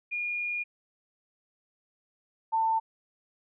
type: tone pair in turn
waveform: sine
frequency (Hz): 2430 / 894.1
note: D#7 / A5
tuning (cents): -42 / +28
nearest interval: octave + perfect fourth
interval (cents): 1730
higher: first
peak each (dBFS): -29 / -23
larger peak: second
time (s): 0.11-0.64 / 2.52-2.8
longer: first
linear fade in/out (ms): 20
effects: none